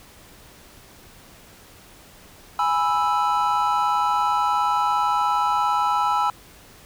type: chord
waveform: triangle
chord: E major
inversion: first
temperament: equal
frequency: 830.6 / 987.8 / 1318.5 Hz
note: G#5 / B5 / E6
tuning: 0 / 0 / 0 cents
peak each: -21 dBFS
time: 2.59-6.3 s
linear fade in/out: 2 ms
effects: pink hiss -48 dBFS RMS until 6.85 s